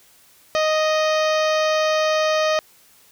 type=harmonic tone; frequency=622.3 Hz; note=D#5; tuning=in tune; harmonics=1 / 2 / 3 / 4 / 5 / 6 / 7 / 8 / 9 / 10; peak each=-18 / -24 / -28 / -30 / -32 / -34 / -35 / -36 / -37 / -38 dBFS; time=0.55-2.59 s; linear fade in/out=0 ms; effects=white hiss -53 dBFS RMS until 3.11 s